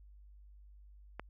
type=click; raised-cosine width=0.5 ms; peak=-25 dBFS; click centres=1.196 s; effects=added 50 Hz sine -54 dBFS peak until 1.29 s